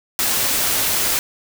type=noise; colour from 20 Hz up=white; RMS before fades=-19 dBFS; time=0.19-1.19 s; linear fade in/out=0 ms; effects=none